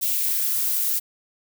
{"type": "noise with high-pass filter sweep", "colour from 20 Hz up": "violet", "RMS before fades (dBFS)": -23, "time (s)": [0.01, 1], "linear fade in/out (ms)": 20, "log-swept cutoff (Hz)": [3000, 560], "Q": 1.6, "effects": []}